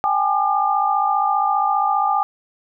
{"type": "tone cluster", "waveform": "sine", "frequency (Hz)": [786, 841, 1201], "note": ["G5", "G#5", "D6"], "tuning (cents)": [4, 22, 38], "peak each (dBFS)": -20, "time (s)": [0.04, 2.23], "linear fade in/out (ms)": 0, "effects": []}